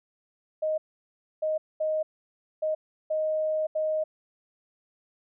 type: tone bursts at uneven times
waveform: sine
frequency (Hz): 623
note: D#5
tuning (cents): +2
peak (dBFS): -24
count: 6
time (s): 0.62-0.78 / 1.42-1.58 / 1.8-2.03 / 2.62-2.75 / 3.1-3.67 / 3.75-4.04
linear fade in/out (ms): 10
effects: none